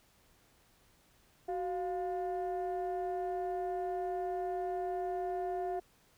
sine tone pair together, 372.5 / 702 Hz, F#4 / F5, +12 / +9 cents, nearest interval major seventh, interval 1097 cents, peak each -34 / -34 dBFS, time 1.48-5.8 s, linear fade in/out 10 ms, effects tanh soft clip ceiling -30 dBFS + pink hiss -67 dBFS RMS until 6.17 s

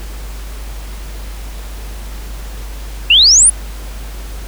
sine exponential sweep, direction up, 2637 to 10110 Hz, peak -4 dBFS, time 3.1-3.5 s, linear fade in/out 5 ms, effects added 50 Hz sine -24 dBFS peak until 4.47 s + pink hiss -35 dBFS RMS until 4.47 s

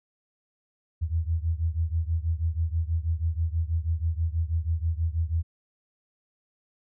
sine beating tone pair, 79.9 / 86.1 Hz, D#2 / F2, +47 / -24 cents, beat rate 6.2 Hz, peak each -26 / -28 dBFS, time 1.01-5.43 s, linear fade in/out 20 ms, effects none

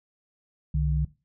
sine tone pair together, 64.5 / 150.86 Hz, C2 / D3, -24 / +47 cents, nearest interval octave + minor third, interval 1471 cents, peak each -25 dBFS, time 0.74-1.05 s, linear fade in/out 5 ms, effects noise-tail reverb RT60 0.3 s tail -18 dB re dry

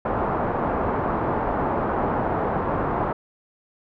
white low-pass noise, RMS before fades -24 dBFS, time 0.05-3.13 s, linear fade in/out 5 ms, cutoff 1100 Hz, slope 24 dB/octave, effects none

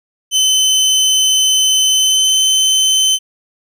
25% pulse tone with pitch glide, 3049 to 3068 Hz, G7 to G7, -49 to -38 cents, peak -6 dBFS, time 0.31-3.19 s, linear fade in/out 50 ms, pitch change +11 cents, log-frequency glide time 1.9-2.42 s, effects none

